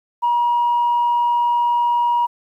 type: tone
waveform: sine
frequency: 956 Hz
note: A#5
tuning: 43 cents sharp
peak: -13 dBFS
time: 0.22-2.27 s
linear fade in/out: 20 ms
effects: tanh soft clip ceiling -11 dBFS + 9-bit

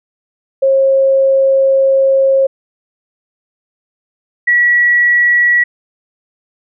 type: tone pair in turn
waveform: sine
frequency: 539 / 1932.5 Hz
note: C#5 / B6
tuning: -49 / -38 cents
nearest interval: octave + minor seventh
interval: 2211 cents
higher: second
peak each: -7 / -7 dBFS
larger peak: neither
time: 0.62-2.47 / 4.47-5.64 s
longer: first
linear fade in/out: 10 ms
effects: none

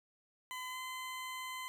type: tone with pitch glide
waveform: 20% pulse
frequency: 1015 to 1026.2 Hz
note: B5 to C6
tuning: +47 to -34 cents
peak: -36 dBFS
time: 0.51-1.68 s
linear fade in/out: 0 ms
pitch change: +19 cents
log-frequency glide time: 0.69-0.78 s
effects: none

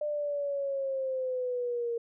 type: linear sweep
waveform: sine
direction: down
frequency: 599 to 464.5 Hz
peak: -29 dBFS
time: 0.01-1.98 s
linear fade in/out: 5 ms
effects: none

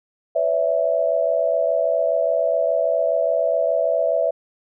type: tone cluster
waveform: sine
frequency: 506 / 571 / 658 Hz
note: B4 / D5 / E5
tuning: +42 / -49 / -3 cents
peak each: -24 / -22 / -19 dBFS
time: 0.35-4.31 s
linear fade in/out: 10 ms
effects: none

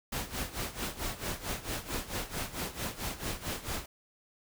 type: noise with tremolo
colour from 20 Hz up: pink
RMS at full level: -34 dBFS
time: 0.12-3.86 s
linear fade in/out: 5 ms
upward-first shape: sine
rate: 4.5 Hz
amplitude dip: 80%
effects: none

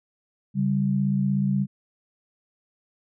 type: tone pair together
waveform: sine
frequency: 139.41 / 196 Hz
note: C#3 / G3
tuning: +10 / 0 cents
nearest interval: tritone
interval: 590 cents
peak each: -24 / -22 dBFS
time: 0.54-1.67 s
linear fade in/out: 50 ms
effects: none

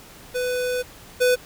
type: tone pair in turn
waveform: square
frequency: 498.3 / 498.3 Hz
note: B4 / B4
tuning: +15 / +15 cents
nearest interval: unison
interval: 0 cents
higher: neither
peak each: -23 / -16 dBFS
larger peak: second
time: 0.34-0.83 / 1.2-1.36 s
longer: first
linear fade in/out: 20 ms
effects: pink hiss -45 dBFS RMS until 1.45 s

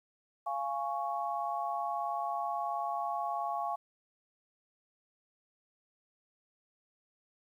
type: chord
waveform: sine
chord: Db major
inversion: first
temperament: just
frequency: 693 / 831.5 / 1108.7 Hz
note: F5 / Ab5 / Db6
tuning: -14 / +2 / 0 cents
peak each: -36 / -36 / -37 dBFS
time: 0.46-3.76 s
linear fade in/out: 10 ms
effects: 11-bit

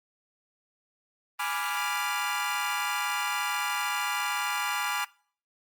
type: chord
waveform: 25% pulse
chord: G# diminished seventh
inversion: none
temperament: equal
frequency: 830.6 / 987.8 / 1174.7 / 1396.9 Hz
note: G#5 / B5 / D6 / F6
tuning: 0 / 0 / 0 / 0 cents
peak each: -30 dBFS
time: 1.39-5.05 s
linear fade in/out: 10 ms
effects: noise-tail reverb RT60 0.5 s tail -23 dB re dry + Opus 32 kbps

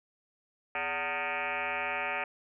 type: tone with frequency modulation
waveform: sine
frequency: 1568 Hz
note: G6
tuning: in tune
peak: -30 dBFS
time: 0.75-2.24 s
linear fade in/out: 2 ms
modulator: 165 Hz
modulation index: 6.2
effects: none

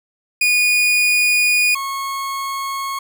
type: tone pair in turn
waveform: 40% pulse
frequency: 2457 / 1094.5 Hz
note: D#7 / C#6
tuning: -22 / -22 cents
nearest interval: octave + major second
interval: 1400 cents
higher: first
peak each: -12 / -21 dBFS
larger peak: first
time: 0.41-1.75 / 1.75-2.99 s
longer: first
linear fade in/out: 5 ms
effects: none

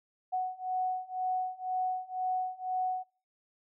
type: beating tone pair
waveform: sine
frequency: 740 / 742 Hz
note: F#5 / F#5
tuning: 0 / +5 cents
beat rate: 2 Hz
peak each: -34 / -33 dBFS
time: 0.32-3.04 s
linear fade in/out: 20 ms
effects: noise-tail reverb RT60 0.5 s tail -26 dB re dry

